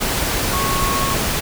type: tone in noise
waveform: sine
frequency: 1100 Hz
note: C#6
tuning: 14 cents flat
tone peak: -21 dBFS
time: 0.52-1.15 s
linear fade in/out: 20 ms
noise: pink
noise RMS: -20 dBFS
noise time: 0-1.41 s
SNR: -4 dB
effects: none